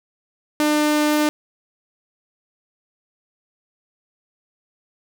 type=tone; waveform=sawtooth; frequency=300.3 Hz; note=D4; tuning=39 cents sharp; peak=-12 dBFS; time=0.6-1.29 s; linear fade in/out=0 ms; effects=none